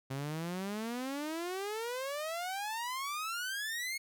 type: exponential sweep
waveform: sawtooth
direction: up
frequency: 131.3 to 2192 Hz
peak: -32 dBFS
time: 0.1-3.98 s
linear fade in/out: 10 ms
effects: none

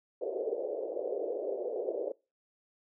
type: band-pass noise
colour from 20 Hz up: pink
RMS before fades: -35 dBFS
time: 0.21-2.12 s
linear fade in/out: 5 ms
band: 390 to 580 Hz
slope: 48 dB/octave
effects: noise-tail reverb RT60 0.3 s tail -24 dB re dry

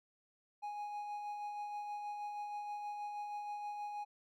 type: tone with tremolo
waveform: triangle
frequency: 829 Hz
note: G#5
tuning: 3 cents flat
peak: -37 dBFS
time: 0.62-4.05 s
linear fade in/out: 20 ms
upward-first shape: sine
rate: 6.3 Hz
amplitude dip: 30%
effects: none

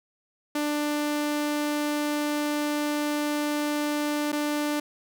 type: tone with dropouts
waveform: sawtooth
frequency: 295.9 Hz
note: D4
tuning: 13 cents sharp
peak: -21 dBFS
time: 0.55-4.8 s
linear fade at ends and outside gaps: 5 ms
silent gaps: 4.32-4.327 s
effects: none

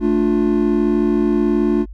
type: chord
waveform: triangle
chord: D minor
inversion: second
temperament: just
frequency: 220.2 / 293.7 / 352.4 Hz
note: A3 / D4 / F4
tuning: +2 / 0 / +16 cents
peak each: -16 dBFS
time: 0-1.86 s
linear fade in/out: 50 ms
effects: added 50 Hz sine -31 dBFS peak until 1.93 s

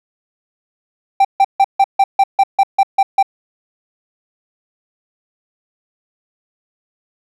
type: tone bursts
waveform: triangle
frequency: 784 Hz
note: G5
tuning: in tune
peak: -5 dBFS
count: 11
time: 1.2-3.228 s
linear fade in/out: 5 ms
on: 48 ms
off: 150 ms
effects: none

